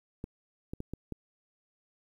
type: clicks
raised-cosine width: 3 ms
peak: -24 dBFS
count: 5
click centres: 0.241 / 0.735 / 0.804 / 0.936 / 1.123 s
effects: 10-bit